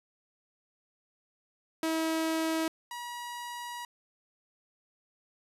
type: tone pair in turn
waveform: sawtooth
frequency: 322.1 / 961.9 Hz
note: E4 / B5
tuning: -40 / -46 cents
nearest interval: octave + perfect fifth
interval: 1894 cents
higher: second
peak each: -24 / -34 dBFS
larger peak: first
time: 1.83-2.68 / 2.91-3.85 s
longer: second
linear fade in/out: 2 ms
effects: resampled to 32000 Hz